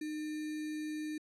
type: tone with sample-and-hold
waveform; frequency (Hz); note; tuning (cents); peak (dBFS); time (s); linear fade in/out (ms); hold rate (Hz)
sine; 306.4; D#4; -27; -36; 0.01-1.18; 5; 2100
effects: low-pass 11000 Hz 12 dB/octave